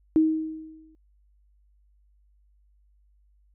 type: tone with exponential decay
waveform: sine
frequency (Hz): 315.9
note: D#4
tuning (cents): +26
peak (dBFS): -14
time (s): 0.16-0.95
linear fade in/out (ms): 0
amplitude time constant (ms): 170
effects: added 50 Hz sine -59 dBFS peak until 3.54 s